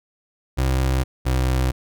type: tone pair in turn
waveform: 30% pulse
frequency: 65.41 / 64.21 Hz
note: C2 / C2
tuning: 0 / -32 cents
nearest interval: unison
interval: 32 cents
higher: first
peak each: -15 dBFS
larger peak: neither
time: 0.57-1.04 / 1.25-1.72 s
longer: neither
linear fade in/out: 20 ms
effects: none